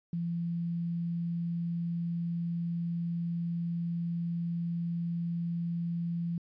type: tone with quantisation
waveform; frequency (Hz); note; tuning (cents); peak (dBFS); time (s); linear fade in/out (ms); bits
sine; 170; F3; -46; -30; 0.13-6.38; 2; 10
effects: resampled to 11025 Hz